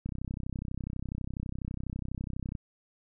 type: click train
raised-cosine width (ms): 5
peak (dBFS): -23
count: 81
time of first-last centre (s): 0.06-2.552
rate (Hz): 32.1
effects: none